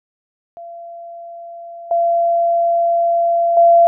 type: tone with level steps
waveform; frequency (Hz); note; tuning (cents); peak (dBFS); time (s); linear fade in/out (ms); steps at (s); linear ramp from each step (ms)
sine; 682; F5; -41; -30 / -12 / -6; 0.57-3.87; 0; 1.91 / 3.57; 2
effects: none